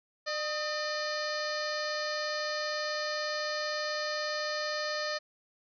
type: harmonic tone with a mistuned harmonic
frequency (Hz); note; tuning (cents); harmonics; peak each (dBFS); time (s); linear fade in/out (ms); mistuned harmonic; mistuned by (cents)
603; D5; +46; 1 / 2 / 3 / 4 / 5 / 6 / 7 / 8 / 9 / 10; -35 / -39 / -37 / -47 / -48 / -48 / -40 / -40 / -51 / -49; 0.26-5.19; 20; 2; +62
effects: none